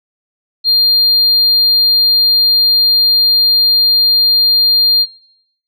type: tone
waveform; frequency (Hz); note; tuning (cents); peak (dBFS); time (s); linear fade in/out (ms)
sine; 4200; C8; +6; -5; 0.64-5.06; 50
effects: noise-tail reverb RT60 0.7 s tail -21 dB re dry + tanh soft clip ceiling -6 dBFS